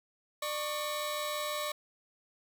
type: tone cluster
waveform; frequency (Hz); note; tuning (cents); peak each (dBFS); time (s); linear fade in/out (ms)
sawtooth; 597 / 1108 / 3861; D5 / C#6 / B7; +28 / -1 / -40; -32 / -34 / -38; 0.42-1.72; 5
effects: none